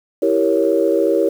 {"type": "chord", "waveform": "sine", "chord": "E diminished seventh", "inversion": "none", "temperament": "equal", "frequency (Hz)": [329.6, 392, 466.2, 554.4], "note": ["E4", "G4", "Bb4", "Db5"], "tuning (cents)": [0, 0, 0, 0], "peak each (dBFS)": -18, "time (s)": [0.22, 1.29], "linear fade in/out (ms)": 5, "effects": ["tanh soft clip ceiling -2 dBFS", "7-bit"]}